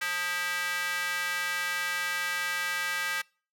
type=tone with high-pass filter; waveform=square; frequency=177.7 Hz; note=F3; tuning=30 cents sharp; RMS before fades=-31 dBFS; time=0.01-3.22 s; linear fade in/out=10 ms; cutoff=1700 Hz; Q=2.5; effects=noise-tail reverb RT60 0.4 s tail -26 dB re dry